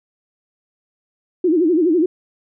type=tone with vibrato; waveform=sine; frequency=335.2 Hz; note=E4; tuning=29 cents sharp; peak=-12 dBFS; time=1.44-2.06 s; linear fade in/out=5 ms; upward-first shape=sine; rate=12 Hz; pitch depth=170 cents each way; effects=none